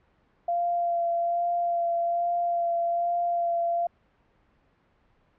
sine tone with vibrato, 689 Hz, F5, 24 cents flat, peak -23 dBFS, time 0.48-3.87 s, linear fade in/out 5 ms, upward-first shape sine, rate 1.2 Hz, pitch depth 15 cents each way, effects pink hiss -65 dBFS RMS until 5.38 s + low-pass 2000 Hz 12 dB/octave

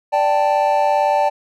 triangle chord, D suspended fourth, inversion none, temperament just, 587.3 / 783.1 / 881 Hz, D5 / G5 / A5, 0 / -2 / +2 cents, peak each -16 dBFS, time 0.12-1.3 s, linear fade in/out 20 ms, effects none

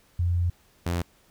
sine / sawtooth tone pair in turn, 87.31 / 86.61 Hz, F2 / F2, 0 / -14 cents, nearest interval unison, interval 14 cents, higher first, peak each -21 dBFS, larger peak neither, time 0.19-0.5 / 0.86-1.02 s, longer first, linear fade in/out 5 ms, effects pink hiss -61 dBFS RMS until 1.3 s

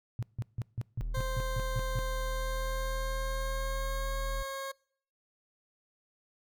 sine tone bursts, 116.7 Hz, A#2, 2 cents sharp, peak -30 dBFS, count 10, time 0.19-1.99 s, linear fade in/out 0 ms, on 36 ms, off 160 ms
triangle tone, 40.25 Hz, E1, 41 cents flat, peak -30 dBFS, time 1-4.43 s, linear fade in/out 10 ms
20% pulse tone with pitch glide, 523 to 542.4 Hz, C5 to C#5, -1 to -38 cents, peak -31 dBFS, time 1.14-4.72 s, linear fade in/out 10 ms, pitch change +63 cents, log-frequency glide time 2.27-4.15 s
effects noise-tail reverb RT60 0.6 s tail -25 dB re dry

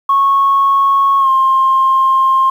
sine tone with pitch glide, 1100 to 1060.7 Hz, C#6 to C6, -14 to +23 cents, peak -7 dBFS, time 0.09-2.5 s, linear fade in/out 5 ms, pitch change -63 cents, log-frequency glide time 1.19-1.29 s, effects tanh soft clip ceiling -3 dBFS + 7-bit

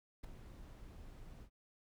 brown noise with ADSR envelope, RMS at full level -41 dBFS, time 0.23-1.5 s, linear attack 14 ms, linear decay 6 ms, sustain -12 dB, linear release 80 ms, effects none

